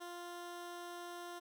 15% pulse tone, 349.2 Hz, F4, in tune, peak -39 dBFS, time 0-1.4 s, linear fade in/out 20 ms, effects none

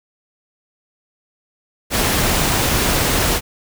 pink noise, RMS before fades -17 dBFS, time 1.9-3.41 s, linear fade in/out 50 ms, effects none

